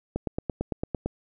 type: click train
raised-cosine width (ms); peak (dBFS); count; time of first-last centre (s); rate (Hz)
2; -14; 9; 0.16-1.06; 8.89
effects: none